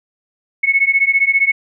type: beating tone pair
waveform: sine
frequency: 2192 / 2207 Hz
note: C#7 / C#7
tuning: -20 / -8 cents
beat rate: 15 Hz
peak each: -14 dBFS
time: 0.63-1.52 s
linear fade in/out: 10 ms
effects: none